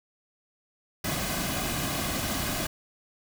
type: noise with comb filter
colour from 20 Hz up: pink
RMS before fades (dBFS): -30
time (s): 1.04-2.67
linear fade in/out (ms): 5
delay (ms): 2.2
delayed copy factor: -0.55
effects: none